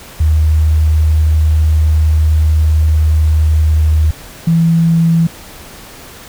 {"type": "tone pair in turn", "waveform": "sine", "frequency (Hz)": [77.78, 165.67], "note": ["D#2", "E3"], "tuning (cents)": [0, 9], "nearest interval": "octave + minor second", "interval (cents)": 1309, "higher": "second", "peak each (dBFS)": -7, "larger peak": "neither", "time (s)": [[0.2, 4.11], [4.47, 5.27]], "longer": "first", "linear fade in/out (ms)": 5, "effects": ["pink hiss -34 dBFS RMS until 6.28 s"]}